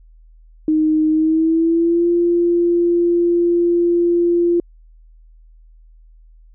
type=tone with pitch glide; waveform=sine; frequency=311.1 to 345.2 Hz; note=D#4 to F4; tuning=0 to -20 cents; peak=-12 dBFS; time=0.68-4.6 s; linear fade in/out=2 ms; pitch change=+180 cents; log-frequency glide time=1.09-2.08 s; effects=added 40 Hz sine -43 dBFS peak until 6.54 s